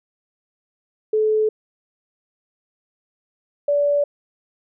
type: tone pair in turn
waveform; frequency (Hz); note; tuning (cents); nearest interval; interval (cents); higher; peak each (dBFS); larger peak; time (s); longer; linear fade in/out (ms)
sine; 432.1 / 577.5; A4 / D5; -31 / -29; perfect fourth; 502; second; -15; neither; 1.13-1.49 / 3.68-4.04; neither; 5
effects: none